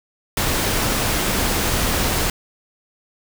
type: noise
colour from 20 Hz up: pink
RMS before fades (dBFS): -20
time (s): 0.37-2.3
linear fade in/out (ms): 2
effects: none